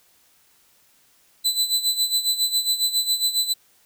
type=tone with tremolo; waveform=sawtooth; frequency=4005 Hz; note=B7; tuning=23 cents sharp; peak=-14 dBFS; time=1.44-3.54 s; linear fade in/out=20 ms; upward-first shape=sine; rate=7.3 Hz; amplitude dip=75%; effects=white hiss -59 dBFS RMS until 3.85 s